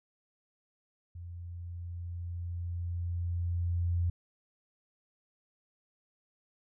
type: tone with level ramp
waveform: sine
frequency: 86.7 Hz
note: F2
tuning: 12 cents flat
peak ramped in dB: -41 to -26 dBFS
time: 1.15-4.1 s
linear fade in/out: 5 ms
effects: none